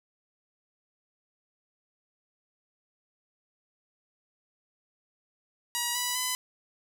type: tone with pitch steps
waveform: 5% pulse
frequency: 959 / 982.5 / 1006.7 Hz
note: A#5 / B5 / B5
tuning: +49 / -9 / +33 cents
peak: -16 dBFS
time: 5.75-6.35 s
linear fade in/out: 0 ms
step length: 200 ms
effects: none